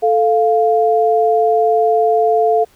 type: tone pair together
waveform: sine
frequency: 440 / 698.5 Hz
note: A4 / F5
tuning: 0 / 0 cents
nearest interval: minor sixth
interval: 800 cents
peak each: -13 dBFS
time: 0.02-2.65 s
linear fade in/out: 20 ms
effects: pink hiss -52 dBFS RMS until 2.75 s